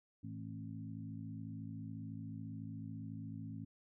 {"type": "harmonic tone with a mistuned harmonic", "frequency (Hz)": 54, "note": "A1", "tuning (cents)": -32, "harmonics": [2, 3, 4, 5], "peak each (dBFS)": [-47, -49, -50, -50], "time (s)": [0.23, 3.65], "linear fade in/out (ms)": 10, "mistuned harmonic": 4, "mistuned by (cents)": 33, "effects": []}